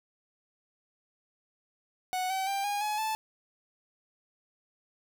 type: tone with pitch steps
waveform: 45% pulse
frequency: 739 / 764.2 / 790.2 / 817.1 / 845 / 873.8 Hz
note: F#5 / G5 / G5 / G#5 / G#5 / A5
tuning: -2 / -44 / +14 / -28 / +30 / -12 cents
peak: -29 dBFS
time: 2.13-3.15 s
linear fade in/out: 0 ms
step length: 170 ms
effects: none